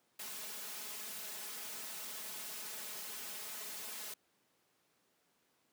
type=noise with comb filter; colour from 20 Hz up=white; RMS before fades=-45 dBFS; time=0.19-4.14 s; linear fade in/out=5 ms; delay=4.7 ms; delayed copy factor=+0.9; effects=pink hiss -75 dBFS RMS until 5.72 s + high-pass 200 Hz 12 dB/octave